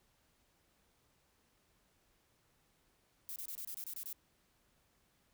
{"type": "noise bursts", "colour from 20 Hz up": "violet", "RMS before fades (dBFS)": -44, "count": 9, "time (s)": [3.29, 4.128], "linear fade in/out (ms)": 0, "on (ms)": 70, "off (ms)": 26, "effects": ["pink hiss -74 dBFS RMS until 5.33 s"]}